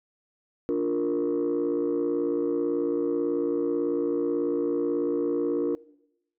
sine chord, Bb major, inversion first, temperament just, 291.4 / 349.6 / 466.2 Hz, D4 / F4 / Bb4, -13 / +2 / 0 cents, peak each -26 dBFS, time 0.69-5.75 s, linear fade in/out 0 ms, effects noise-tail reverb RT60 0.8 s tail -21 dB re dry + tanh soft clip ceiling -19 dBFS

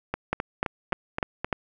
two click trains, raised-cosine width 0.5 ms, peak -9 / -12 dBFS, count 5 / 6, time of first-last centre 0.33-1.528 / 0.14-1.445 s, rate 3.34 / 3.83 Hz, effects none

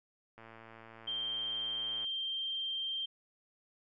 click train, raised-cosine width 0.5 ms, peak -37 dBFS, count 189, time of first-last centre 0.38-2.044 s, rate 113 Hz
sine tone, 3161 Hz, G7, 14 cents sharp, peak -34 dBFS, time 1.07-3.06 s, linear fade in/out 10 ms
effects none

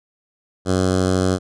10% pulse tone with notch filter, 92.9 Hz, F#2, 7 cents sharp, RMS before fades -18 dBFS, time 0.65-1.39 s, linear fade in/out 50 ms, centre 2300 Hz, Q 1, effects resampled to 22050 Hz

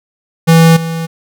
square tone with level steps, 164.3 Hz, E3, 5 cents flat, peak -4 / -17 dBFS, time 0.47-1.07 s, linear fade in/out 20 ms, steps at 0.76 s, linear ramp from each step 10 ms, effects none

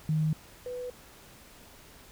sine tone pair in turn, 155.56 / 496.2 Hz, D#3 / B4, 0 / +8 cents, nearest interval octave + minor sixth, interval 2008 cents, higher second, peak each -24 / -34 dBFS, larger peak first, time 0.09-0.33 / 0.66-0.9 s, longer neither, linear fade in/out 2 ms, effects pink hiss -53 dBFS RMS until 2.11 s

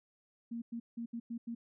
sine tone bursts at uneven times, 233.1 Hz, A#3, in tune, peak -37 dBFS, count 6, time 0.51-0.62 / 0.72-0.8 / 0.97-1.06 / 1.13-1.2 / 1.3-1.38 / 1.47-1.55 s, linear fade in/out 10 ms, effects none

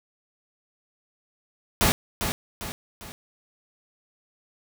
pink noise with echo, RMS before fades -20 dBFS, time 1.81-1.92 s, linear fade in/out 0 ms, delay 400 ms, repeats 3, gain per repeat -7 dB, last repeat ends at 3.12 s, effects none

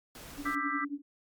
pink noise, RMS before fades -47 dBFS, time 0.15-0.55 s, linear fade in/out 2 ms
sine tone with tremolo, 286.4 Hz, D4, 43 cents flat, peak -30 dBFS, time 0.37-1.02 s, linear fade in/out 50 ms, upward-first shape triangle, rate 11 Hz, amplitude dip 100%
sine chord, E minor seventh, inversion third, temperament just, 1186.7 / 1318.5 / 1582.2 / 1977.8 Hz, D6 / E6 / G6 / B6, +18 / 0 / +16 / +2 cents, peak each -34 / -37 / -39 / -35 dBFS, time 0.45-0.85 s, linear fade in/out 10 ms
effects MP3 96 kbps

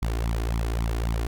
sawtooth tone with flanger, 56.6 Hz, A1, 50 cents sharp, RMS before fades -26 dBFS, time 0.02-1.27 s, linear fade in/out 5 ms, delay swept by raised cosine 0.87 to 2.87 ms, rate 3.7 Hz, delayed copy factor +1, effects none

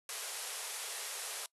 white band-pass noise, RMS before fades -42 dBFS, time 0.09-1.46 s, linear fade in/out 2 ms, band 400 to 12000 Hz, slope 96 dB/octave, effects noise-tail reverb RT60 0.1 s tail -22 dB re dry

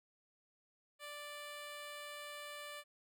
10% pulse tone, 587.3 Hz, D5, in tune, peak -38 dBFS, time 0.99-2.84 s, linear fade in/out 50 ms, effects none

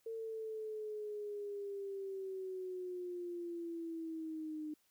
sine linear sweep, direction down, 452.9 to 303.5 Hz, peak -40 dBFS, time 0.06-4.74 s, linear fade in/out 5 ms, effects white hiss -75 dBFS RMS until 4.9 s

